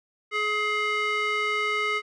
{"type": "tone with band-pass filter", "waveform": "square", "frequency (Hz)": 422, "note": "G#4", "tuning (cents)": 28, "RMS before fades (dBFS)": -26, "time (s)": [0.31, 2.02], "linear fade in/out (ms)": 50, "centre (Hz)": 1900, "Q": 2.4, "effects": ["resampled to 24000 Hz"]}